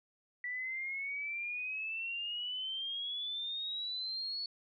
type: exponential sweep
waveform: sine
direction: up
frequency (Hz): 1956 to 4435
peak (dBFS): -36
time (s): 0.44-4.46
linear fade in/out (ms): 2
effects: none